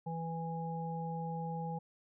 harmonic tone, 164.81 Hz, E3, in tune, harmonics 1 / 3 / 5, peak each -38 / -45 / -41 dBFS, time 0.06-1.79 s, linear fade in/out 10 ms, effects none

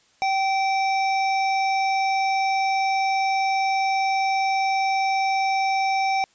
harmonic tone with a mistuned harmonic, 775 Hz, G5, 20 cents flat, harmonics 1 / 3 / 5 / 7 / 8, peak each -20 / -27 / -39 / -35 / -45 dBFS, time 0.22-6.24 s, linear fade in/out 0 ms, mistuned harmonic 5, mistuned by -35 cents, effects white hiss -60 dBFS RMS until 6.34 s + resampled to 16000 Hz

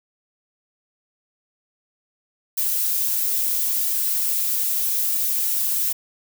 violet noise with flanger, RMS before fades -22 dBFS, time 2.57-5.93 s, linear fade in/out 10 ms, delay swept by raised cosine 1.9 to 7.6 ms, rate 0.77 Hz, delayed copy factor -0.6, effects none

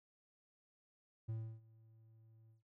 triangle tone with ADSR envelope, 111.7 Hz, A2, 27 cents sharp, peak -36 dBFS, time 1.28-2.63 s, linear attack 15 ms, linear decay 310 ms, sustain -24 dB, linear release 130 ms, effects none

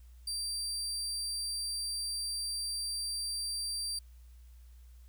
30% pulse tone, 4700 Hz, D8, 1 cent sharp, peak -31 dBFS, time 0.27-3.99 s, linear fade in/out 5 ms, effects added 60 Hz sine -51 dBFS peak until 5.08 s + white hiss -70 dBFS RMS until 5.08 s

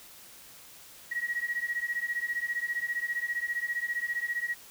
sine beating tone pair, 1900 / 1915 Hz, A#6 / A#6, +33 / +46 cents, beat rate 15 Hz, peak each -32 / -33 dBFS, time 1.11-4.55 s, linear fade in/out 10 ms, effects white hiss -51 dBFS RMS until 4.7 s

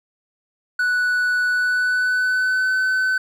triangle tone with pitch glide, 1480 to 1517.2 Hz, F#6 to F#6, 0 to +43 cents, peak -15 dBFS, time 0.79-3.18 s, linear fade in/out 5 ms, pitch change +43 cents, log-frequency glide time 1.49-2.74 s, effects none

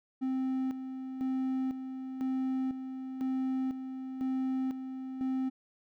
triangle tone with tremolo, 261.6 Hz, C4, in tune, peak -27 dBFS, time 0.21-5.5 s, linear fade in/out 20 ms, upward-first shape square, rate 1 Hz, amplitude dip 60%, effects none

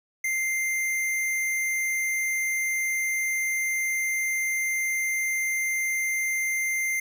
square tone, 2093 Hz, C7, in tune, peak -25 dBFS, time 0.24-7 s, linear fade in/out 5 ms, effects none

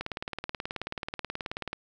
click train, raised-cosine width 0.3 ms, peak -17 dBFS, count 33, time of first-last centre 0.01-1.73 s, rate 18.6 Hz, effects none

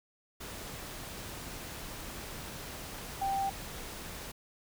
sine tone in noise, 784 Hz, G5, in tune, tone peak -29 dBFS, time 3.21-3.5 s, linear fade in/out 10 ms, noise pink, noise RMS -43 dBFS, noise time 0.4-4.32 s, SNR +11 dB, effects none

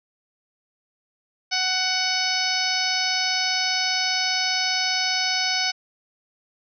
harmonic tone, 745 Hz, F#5, 12 cents sharp, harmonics 1 / 2 / 3 / 4 / 5 / 6 / 7 / 8, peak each -30 / -30 / -28 / -31 / -32 / -28 / -26 / -32 dBFS, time 1.51-5.72 s, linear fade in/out 20 ms, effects none

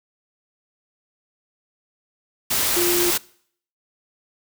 sine tone in noise, 350.2 Hz, F4, 5 cents sharp, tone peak -20 dBFS, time 2.76-3.11 s, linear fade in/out 10 ms, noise white, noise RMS -21 dBFS, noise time 2.5-3.18 s, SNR -2 dB, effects noise-tail reverb RT60 0.6 s tail -23 dB re dry

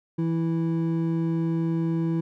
triangle tone pair together, 164.81 / 328.8 Hz, E3 / E4, 0 / -4 cents, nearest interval octave, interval 1196 cents, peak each -22 / -25 dBFS, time 0.18-2.21 s, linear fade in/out 10 ms, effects none

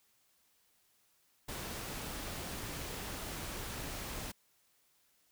pink noise, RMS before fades -42 dBFS, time 1.48-4.32 s, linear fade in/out 10 ms, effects white hiss -72 dBFS RMS until 5.31 s

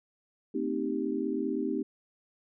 sine chord, A half-diminished seventh, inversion none, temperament equal with one note detuned, 225.8 / 261.6 / 311.1 / 392 Hz, A3 / C4 / Eb4 / G4, +45 / 0 / 0 / 0 cents, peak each -36 / -33 / -33 / -34 dBFS, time 0.54-1.83 s, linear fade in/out 10 ms, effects none

